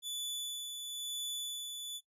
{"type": "tone with tremolo", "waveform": "sawtooth", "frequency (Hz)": 3470, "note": "A7", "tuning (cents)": -25, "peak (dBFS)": -33, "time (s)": [0.02, 2.01], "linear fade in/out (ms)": 50, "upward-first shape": "sine", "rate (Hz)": 1, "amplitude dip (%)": 40, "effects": ["noise-tail reverb RT60 0.1 s tail -19 dB re dry", "resampled to 32000 Hz"]}